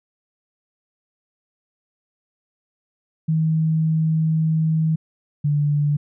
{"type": "tone pair in turn", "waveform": "sine", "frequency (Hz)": [159.1, 146.69], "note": ["D#3", "D3"], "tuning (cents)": [39, -2], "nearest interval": "minor second", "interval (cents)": 141, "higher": "first", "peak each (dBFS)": -16, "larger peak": "neither", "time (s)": [[3.28, 4.96], [5.44, 5.97]], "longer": "first", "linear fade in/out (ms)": 10, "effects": []}